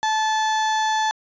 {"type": "tone", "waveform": "35% pulse", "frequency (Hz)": 870, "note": "A5", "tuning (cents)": -20, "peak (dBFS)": -17, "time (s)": [0.03, 1.11], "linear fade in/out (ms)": 0, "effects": ["resampled to 16000 Hz"]}